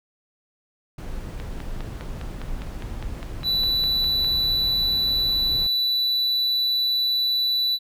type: noise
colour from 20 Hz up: brown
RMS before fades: -32 dBFS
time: 0.98-5.67 s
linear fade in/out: 5 ms
type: click train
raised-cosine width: 0.3 ms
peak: -21 dBFS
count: 15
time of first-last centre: 1.4-4.246 s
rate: 4.92 Hz
type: tone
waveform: triangle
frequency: 3965 Hz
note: B7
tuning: 6 cents sharp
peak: -18 dBFS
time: 3.43-7.79 s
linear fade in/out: 50 ms
effects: none